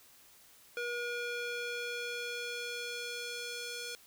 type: tone with band-pass filter sweep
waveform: square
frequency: 480 Hz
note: B4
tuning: 49 cents flat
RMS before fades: -39 dBFS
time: 0.77-3.95 s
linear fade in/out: 0 ms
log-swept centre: 1800 to 5100 Hz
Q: 0.83
effects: white hiss -60 dBFS RMS until 4.06 s